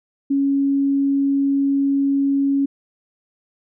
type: tone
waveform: sine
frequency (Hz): 277.2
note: C#4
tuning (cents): 0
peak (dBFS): -15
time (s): 0.3-2.66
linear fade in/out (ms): 10
effects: none